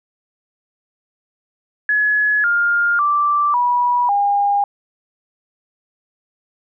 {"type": "tone with pitch steps", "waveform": "sine", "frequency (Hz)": [1695, 1408.9, 1171.2, 973.5, 809.2], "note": ["G#6", "F6", "D6", "B5", "G#5"], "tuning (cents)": [35, 15, -5, -25, -45], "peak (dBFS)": -13, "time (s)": [1.89, 4.64], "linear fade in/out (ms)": 2, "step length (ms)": 550, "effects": []}